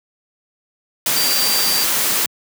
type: tone in noise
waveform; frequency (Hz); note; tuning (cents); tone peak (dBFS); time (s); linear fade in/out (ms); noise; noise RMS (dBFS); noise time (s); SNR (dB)
sine; 4699; D8; 0; -19; 1.16-1.84; 2; white; -18; 1.06-2.26; -4
effects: high-pass 150 Hz 12 dB/octave